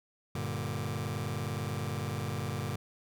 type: chord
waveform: sawtooth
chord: G minor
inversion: none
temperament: just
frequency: 98 / 117.6 / 147 Hz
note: G2 / Bb2 / D3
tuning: 0 / +16 / +2 cents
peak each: -33 dBFS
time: 0.35-2.76 s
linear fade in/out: 5 ms
effects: none